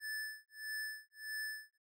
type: tone with tremolo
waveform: square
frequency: 1745 Hz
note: A6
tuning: 15 cents flat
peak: -39 dBFS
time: 0-1.78 s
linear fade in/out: 50 ms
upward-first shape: sine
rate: 1.6 Hz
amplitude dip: 100%
effects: none